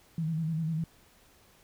sine tone with vibrato, 160.5 Hz, E3, 46 cents flat, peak -28 dBFS, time 0.18-0.84 s, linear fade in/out 2 ms, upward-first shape square, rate 10 Hz, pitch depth 50 cents each way, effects pink hiss -61 dBFS RMS until 1.63 s

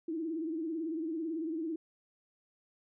sine tone with vibrato, 322.8 Hz, E4, 36 cents flat, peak -33 dBFS, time 0.08-1.76 s, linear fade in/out 5 ms, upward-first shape sine, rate 18 Hz, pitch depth 91 cents each way, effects none

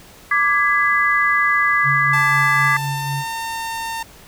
sine chord, G# diminished, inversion second, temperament equal with one note detuned, 1174.7 / 1661.2 / 2009 Hz, D6 / G#6 / B6, 0 / 0 / +29 cents, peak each -18 dBFS, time 0.31-2.77 s, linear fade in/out 5 ms
sine tone with tremolo, 139.8 Hz, C#3, 15 cents sharp, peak -21 dBFS, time 1.83-3.25 s, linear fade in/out 50 ms, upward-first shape sine, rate 4 Hz, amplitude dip 45%
sawtooth tone with pitch glide, 880 to 908.9 Hz, A5 to A#5, 0 to -44 cents, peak -20 dBFS, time 2.13-4.03 s, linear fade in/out 5 ms, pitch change +56 cents, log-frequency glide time 2.54-3.26 s
effects pink hiss -44 dBFS RMS until 4.27 s

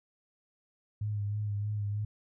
sine tone with vibrato, 103.83 Hz, G#2, in tune, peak -30 dBFS, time 1.01-2.05 s, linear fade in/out 5 ms, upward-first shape sine, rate 3.2 Hz, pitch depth 33 cents each way, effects none

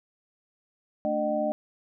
sine tone cluster, 220.9 / 294.5 / 609 / 762 Hz, A3 / D4 / D#5 / G5, +7 / +5 / -37 / -49 cents, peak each -32 / -33 / -26 / -33 dBFS, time 1.05-1.52 s, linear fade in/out 0 ms, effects none

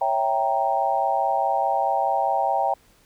sine chord, C# diminished seventh, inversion none, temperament equal, 554.4 / 659.3 / 784 / 932.3 Hz, C#5 / E5 / G5 / Bb5, 0 / 0 / 0 / 0 cents, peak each -28 / -26 / -22 / -26 dBFS, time 0.01-2.74 s, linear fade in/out 5 ms, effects pink hiss -58 dBFS RMS until 3.05 s

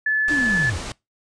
sine tone, 1731 Hz, A6, 29 cents flat, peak -17 dBFS, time 0.06-0.7 s, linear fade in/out 5 ms
pink low-pass noise, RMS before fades -32 dBFS, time 0.28-0.92 s, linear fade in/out 2 ms, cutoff 9000 Hz, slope 48 dB/octave
sine linear sweep, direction down, 311.1 to 74.4 Hz, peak -23 dBFS, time 0.3-0.78 s, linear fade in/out 10 ms
effects noise-tail reverb RT60 0.2 s tail -23 dB re dry

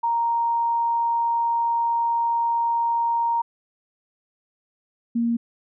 sine tone pair in turn, 932.3 / 233.7 Hz, A#5 / A#3, 0 / +5 cents, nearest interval 2 octaves, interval 2395 cents, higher first, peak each -19 dBFS, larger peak neither, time 0.03-3.42 / 5.15-5.37 s, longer first, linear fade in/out 10 ms, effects none

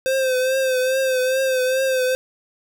square tone with vibrato, 520 Hz, C5, 11 cents flat, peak -18 dBFS, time 0.06-2.15 s, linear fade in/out 0 ms, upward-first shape triangle, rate 2.4 Hz, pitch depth 51 cents each way, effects none

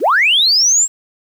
sine linear sweep, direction up, 218.4 to 7670 Hz, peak -8 dBFS, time 0-0.88 s, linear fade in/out 50 ms, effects tanh soft clip ceiling -4 dBFS + 7-bit

